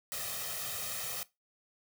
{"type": "noise with comb filter", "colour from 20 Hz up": "white", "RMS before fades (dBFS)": -38, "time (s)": [0.12, 1.23], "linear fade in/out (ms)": 0, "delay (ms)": 1.6, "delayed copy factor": 0.8, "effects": ["noise-tail reverb RT60 0.2 s tail -19 dB re dry", "high-pass 60 Hz 12 dB/octave"]}